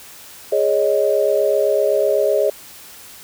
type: chord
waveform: sine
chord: Ab suspended fourth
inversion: none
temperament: equal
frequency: 415.3 / 554.4 / 622.3 Hz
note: Ab4 / Db5 / Eb5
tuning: 0 / 0 / 0 cents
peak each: -18 dBFS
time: 0.52-2.5 s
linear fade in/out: 5 ms
effects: white hiss -40 dBFS RMS until 3.23 s